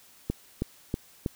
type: click train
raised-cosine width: 3 ms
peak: -14 dBFS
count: 4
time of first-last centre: 0.3-1.262 s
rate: 3.12 Hz
effects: white hiss -56 dBFS RMS until 1.35 s